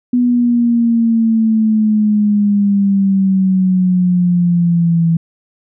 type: exponential sweep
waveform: sine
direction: down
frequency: 246.9 to 164.81 Hz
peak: -9 dBFS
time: 0.13-5.17 s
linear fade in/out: 5 ms
effects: none